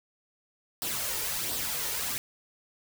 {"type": "noise with flanger", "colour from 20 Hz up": "white", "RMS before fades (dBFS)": -32, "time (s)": [0.82, 2.18], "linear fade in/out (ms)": 0, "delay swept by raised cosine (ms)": [0.22, 2.22], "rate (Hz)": 1.4, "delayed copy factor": 0.5, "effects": []}